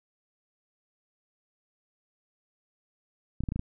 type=clicks; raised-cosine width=5 ms; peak=-19 dBFS; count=6; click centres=3.406 / 3.437 / 3.488 / 3.521 / 3.56 / 3.594 s; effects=none